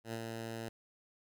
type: tone with ADSR envelope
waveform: 10% pulse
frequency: 113.9 Hz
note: A#2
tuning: 40 cents flat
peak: -29 dBFS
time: 0.04-0.69 s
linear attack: 91 ms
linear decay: 56 ms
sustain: -3 dB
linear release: 8 ms
effects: none